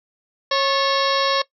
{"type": "harmonic tone with a mistuned harmonic", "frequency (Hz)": 547, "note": "C#5", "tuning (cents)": -23, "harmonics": [1, 2, 3, 4, 5, 6, 7, 8, 9, 10], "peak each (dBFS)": [-21, -22, -27, -31, -31, -29, -27, -29, -34, -30], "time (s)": [0.51, 1.42], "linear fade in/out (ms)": 5, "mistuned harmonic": 3, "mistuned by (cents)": 95, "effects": ["noise-tail reverb RT60 0.1 s tail -19 dB re dry"]}